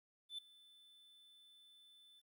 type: tone with ADSR envelope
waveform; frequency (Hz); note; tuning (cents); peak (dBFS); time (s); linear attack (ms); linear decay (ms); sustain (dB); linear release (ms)
triangle; 3520; A7; 0; -40; 0.29-2.22; 94; 3; -21; 35
effects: 13-bit